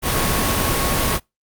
sine tone in noise, 1100 Hz, C#6, 14 cents flat, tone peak -28 dBFS, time 0.02-1.2 s, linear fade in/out 50 ms, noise pink, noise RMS -19 dBFS, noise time 0.02-1.2 s, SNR -12 dB, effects noise-tail reverb RT60 0.2 s tail -25 dB re dry + Opus 32 kbps

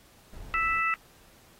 brown noise, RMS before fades -43 dBFS, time 0.32-0.81 s, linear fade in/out 20 ms
harmonic tone, 659.3 Hz, E5, in tune, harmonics 2 / 3 / 4, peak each -27 / -29 / -30 dBFS, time 0.54-0.94 s, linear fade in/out 0 ms
effects pink hiss -58 dBFS RMS until 1.59 s + AAC 48 kbps

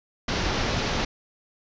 pink low-pass noise, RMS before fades -26 dBFS, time 0.28-1.05 s, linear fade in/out 5 ms, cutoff 6000 Hz, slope 48 dB/octave, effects resampled to 16000 Hz

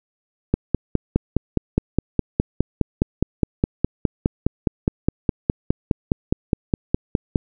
click train, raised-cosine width 3 ms, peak -3 dBFS, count 34, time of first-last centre 0.54-7.358 s, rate 4.84 Hz, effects none

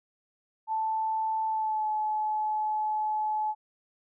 sine tone with pitch glide, 880 to 857.4 Hz, A5 to A5, 0 to -45 cents, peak -26 dBFS, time 0.67-3.55 s, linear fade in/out 50 ms, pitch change -45 cents, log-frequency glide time 1.47-1.88 s, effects none

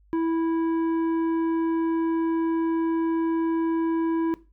sine tone with tanh clipping, 328.4 Hz, E4, 6 cents flat, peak -23 dBFS, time 0.13-4.34 s, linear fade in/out 0 ms, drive 9 dB, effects noise-tail reverb RT60 0.3 s tail -18 dB re dry + added 50 Hz sine -55 dBFS peak until 4.52 s

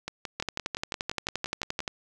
two click trains, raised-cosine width 0.2 ms, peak -16 / -12 dBFS, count 11 / 18, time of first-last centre 0.08-1.804 / 0.4-1.878 s, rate 5.8 / 11.5 Hz, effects none

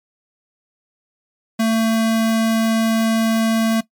square tone, 224.3 Hz, A3, 34 cents sharp, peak -15 dBFS, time 1.59-3.81 s, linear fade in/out 10 ms, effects noise-tail reverb RT60 0.1 s tail -18 dB re dry + MP3 96 kbps

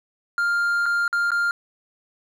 triangle tone with dropouts, 1400 Hz, F6, 4 cents sharp, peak -17 dBFS, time 0.38-1.51 s, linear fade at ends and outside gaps 1 ms, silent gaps 0.858-0.862 / 1.079-1.128 / 1.306-1.317 s, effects none

